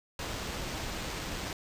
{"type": "noise with sample-and-hold", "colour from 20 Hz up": "pink", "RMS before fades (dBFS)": -37, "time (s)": [0.19, 1.53], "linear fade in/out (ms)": 2, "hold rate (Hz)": 11025, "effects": ["resampled to 32000 Hz"]}